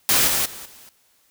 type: noise with level steps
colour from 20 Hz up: white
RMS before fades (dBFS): -17 / -21 / -37 / -46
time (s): 0.09-0.89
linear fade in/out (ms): 0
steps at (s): 0.27 / 0.45 / 0.65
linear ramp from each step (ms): 10
effects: white hiss -61 dBFS RMS until 1.3 s